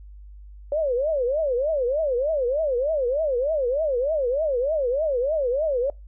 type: tone with vibrato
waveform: sine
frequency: 555 Hz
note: C#5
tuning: 2 cents sharp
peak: -20 dBFS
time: 0.72-5.9 s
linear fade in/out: 2 ms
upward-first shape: triangle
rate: 3.3 Hz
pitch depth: 300 cents each way
effects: noise-tail reverb RT60 0.2 s tail -22 dB re dry + added 50 Hz sine -40 dBFS peak until 6.07 s